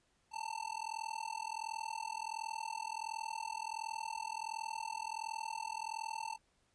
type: tone with amplitude modulation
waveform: square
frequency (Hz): 890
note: A5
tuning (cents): +20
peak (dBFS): -36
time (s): 0.31-6.38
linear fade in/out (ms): 50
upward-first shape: sine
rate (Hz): 41.4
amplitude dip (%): 100
effects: pink hiss -75 dBFS RMS until 6.74 s + resampled to 22050 Hz